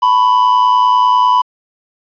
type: tone with amplitude modulation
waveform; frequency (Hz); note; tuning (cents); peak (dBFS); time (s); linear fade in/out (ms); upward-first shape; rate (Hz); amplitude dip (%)
triangle; 995; B5; +13; -3; 0.02-1.42; 10; sine; 110; 60
effects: resampled to 11025 Hz + 7-bit